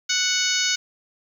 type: harmonic tone with a mistuned harmonic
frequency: 740 Hz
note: F#5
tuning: in tune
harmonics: 2 / 3 / 4 / 5 / 6 / 7 / 8 / 9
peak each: -28 / -28 / -28 / -28 / -28 / -28 / -28 / -28 dBFS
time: 0.09-0.76 s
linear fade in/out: 10 ms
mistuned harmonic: 8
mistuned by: +20 cents
effects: 8-bit